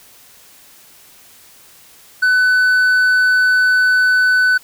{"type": "tone with hard clipping", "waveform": "sine", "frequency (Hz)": 1500, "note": "F#6", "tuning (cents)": 23, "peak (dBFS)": -11, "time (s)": [2.22, 4.58], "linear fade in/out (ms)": 10, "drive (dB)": 3, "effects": ["white hiss -45 dBFS RMS until 4.63 s"]}